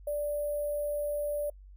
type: tone with sample-and-hold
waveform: sine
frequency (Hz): 587.3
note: D5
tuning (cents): 0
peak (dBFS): -29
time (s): 0.07-1.5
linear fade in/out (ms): 5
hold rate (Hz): 11025
effects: noise-tail reverb RT60 0.1 s tail -26 dB re dry + added 48 Hz sine -48 dBFS peak until 1.76 s